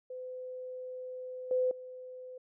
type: tone with level steps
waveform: sine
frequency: 508 Hz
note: B4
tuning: 49 cents sharp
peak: -39 / -26 / -43 dBFS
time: 0.1-2.38 s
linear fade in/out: 5 ms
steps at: 1.51 / 1.71 s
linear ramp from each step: 2 ms
effects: none